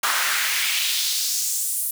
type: noise with high-pass filter sweep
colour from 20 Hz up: pink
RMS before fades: -23 dBFS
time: 0.03-1.91 s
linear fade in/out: 5 ms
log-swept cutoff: 1100 to 11000 Hz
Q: 1.8
effects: none